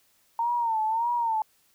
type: tone with vibrato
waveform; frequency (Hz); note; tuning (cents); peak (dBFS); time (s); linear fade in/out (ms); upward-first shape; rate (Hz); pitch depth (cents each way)
sine; 913; A#5; -36; -23; 0.39-1.42; 2; sine; 1.7; 90
effects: white hiss -65 dBFS RMS until 1.74 s